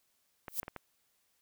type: noise with exponential growth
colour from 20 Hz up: violet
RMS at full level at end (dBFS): -30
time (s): 0.48-0.6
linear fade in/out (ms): 1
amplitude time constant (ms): 26
type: clicks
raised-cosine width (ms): 0.5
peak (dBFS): -26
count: 4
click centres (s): 0.482 / 0.631 / 0.681 / 0.763
effects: white hiss -75 dBFS RMS until 1.41 s